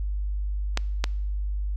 clicks, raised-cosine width 0.2 ms, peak -7 / -7 dBFS, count 2, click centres 0.774 / 1.041 s, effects noise-tail reverb RT60 0.8 s tail -24 dB re dry + added 50 Hz sine -25 dBFS peak until 1.76 s

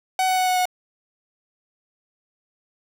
45% pulse tone with pitch steps, 750 / 745.2 / 740.5 / 735.8 / 731.2 Hz, F#5 / F#5 / F#5 / F#5 / F#5, +23 / +12 / +1 / -10 / -21 cents, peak -18 dBFS, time 0.19-0.655 s, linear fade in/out 2 ms, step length 93 ms, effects none

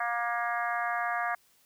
harmonic tone, 236.5 Hz, A#3, 25 cents sharp, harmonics 3 / 4 / 5 / 6 / 7 / 8 / 9, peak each -32 / -40 / -34 / -40 / -34 / -41 / -42 dBFS, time 0-1.35 s, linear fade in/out 5 ms, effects white hiss -65 dBFS RMS until 1.65 s

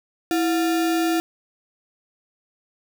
sine tone with sample-and-hold, 329.6 Hz, E4, in tune, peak -18 dBFS, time 0.31-1.2 s, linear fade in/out 0 ms, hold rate 1050 Hz, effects none

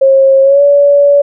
sine tone with pitch glide, 539 to 570.7 Hz, C#5 to D5, -49 to -50 cents, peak -3 dBFS, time 0.01-1.22 s, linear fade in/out 10 ms, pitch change +99 cents, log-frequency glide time 0.42-0.62 s, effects none

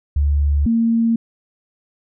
sine tone pair in turn, 72.2 / 229.2 Hz, D2 / A#3, -29 / -29 cents, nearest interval octave + minor sixth, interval 2000 cents, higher second, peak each -13 dBFS, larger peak neither, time 0.16-0.66 / 0.66-1.16 s, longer neither, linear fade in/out 5 ms, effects none

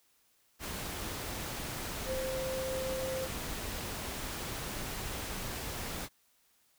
sine tone in noise, 523.3 Hz, C5, in tune, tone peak -34 dBFS, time 2.05-3.29 s, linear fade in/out 50 ms, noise pink, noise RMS -39 dBFS, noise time 0.59-6.09 s, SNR +2 dB, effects white hiss -70 dBFS RMS until 6.78 s

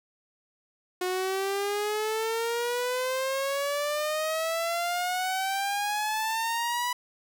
sawtooth exponential sweep, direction up, 362.3 to 987.8 Hz, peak -23 dBFS, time 1.01-6.93 s, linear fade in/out 5 ms, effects 9-bit

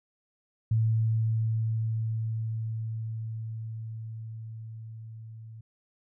sine tone with level ramp, 111.6 Hz, A2, 25 cents sharp, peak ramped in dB -21 to -42 dBFS, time 0.71-5.61 s, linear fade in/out 5 ms, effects none

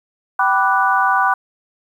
sine chord, G major seventh, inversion none, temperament equal with one note detuned, 772.8 / 987.8 / 1174.7 / 1480 Hz, G5 / B5 / D6 / F#6, -25 / 0 / 0 / 0 cents, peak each -18 dBFS, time 0.39-1.34 s, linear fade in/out 5 ms, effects 8-bit

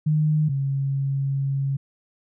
sine tone pair in turn, 153.2 / 137.38 Hz, D#3 / C#3, -27 / -15 cents, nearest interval major second, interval 188 cents, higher first, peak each -17 / -21 dBFS, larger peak first, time 0.06-0.49 / 0.49-1.77 s, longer second, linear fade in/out 10 ms, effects none

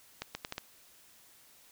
accelerating click train, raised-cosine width 0.2 ms, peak -19 dBFS, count 5, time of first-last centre 0.22-0.581 s, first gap 130 ms, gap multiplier 0.76, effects white hiss -60 dBFS RMS until 1.71 s

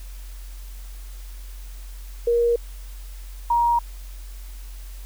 sine tone pair in turn, 472.3 / 944.6 Hz, A#4 / A#5, +23 / +23 cents, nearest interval octave, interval 1200 cents, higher second, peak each -16 / -16 dBFS, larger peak neither, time 2.27-2.56 / 3.5-3.79 s, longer neither, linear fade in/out 5 ms, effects added 45 Hz sine -34 dBFS peak until 5.05 s + white hiss -49 dBFS RMS until 5.05 s

